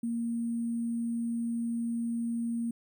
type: tone with sample-and-hold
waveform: sine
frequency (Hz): 233.1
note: A#3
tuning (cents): 0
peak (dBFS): -29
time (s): 0.03-2.71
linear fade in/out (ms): 5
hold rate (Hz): 8820
effects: none